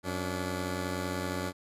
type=tone pair together; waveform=10% pulse; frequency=90.7 / 287.6 Hz; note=F#2 / D4; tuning=-34 / -36 cents; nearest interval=octave + minor sixth; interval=1998 cents; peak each=-25 / -28 dBFS; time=0.03-1.53 s; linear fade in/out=50 ms; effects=resampled to 32000 Hz